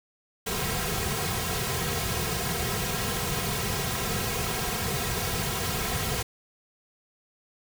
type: noise with comb filter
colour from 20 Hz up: pink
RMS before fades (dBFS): -29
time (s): 0.46-6.23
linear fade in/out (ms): 10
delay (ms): 3.4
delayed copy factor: -1
effects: none